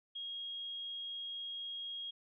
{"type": "tone", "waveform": "sine", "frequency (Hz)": 3272, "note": "G#7", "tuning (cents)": -26, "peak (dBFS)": -40, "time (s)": [0.15, 2.11], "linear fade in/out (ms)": 10, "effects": []}